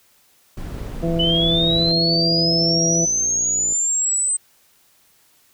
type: noise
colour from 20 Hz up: brown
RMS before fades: -29 dBFS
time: 0.57-1.92 s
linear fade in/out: 5 ms
type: click train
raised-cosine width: 2 ms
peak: -25 dBFS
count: 180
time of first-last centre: 0.75-3.723 s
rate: 60.2 Hz
type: harmonic tone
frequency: 166.9 Hz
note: E3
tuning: 22 cents sharp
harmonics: 1 / 2 / 3 / 4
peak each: -21 / -24 / -26 / -27 dBFS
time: 1.02-3.06 s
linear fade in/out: 20 ms
type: linear sweep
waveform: sine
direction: up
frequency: 2960 to 8200 Hz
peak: -17 dBFS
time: 1.19-4.37 s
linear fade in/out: 10 ms
effects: white hiss -57 dBFS RMS until 5.53 s